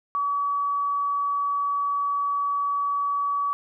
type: tone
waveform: sine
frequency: 1139 Hz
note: C#6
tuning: 47 cents sharp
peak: -22 dBFS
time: 0.15-3.53 s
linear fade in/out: 0 ms
effects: none